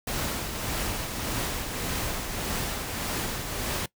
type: noise with tremolo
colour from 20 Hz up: pink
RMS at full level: -29 dBFS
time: 0.07-3.86 s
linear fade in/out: 5 ms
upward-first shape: triangle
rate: 1.7 Hz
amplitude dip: 45%
effects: noise-tail reverb RT60 0.1 s tail -21 dB re dry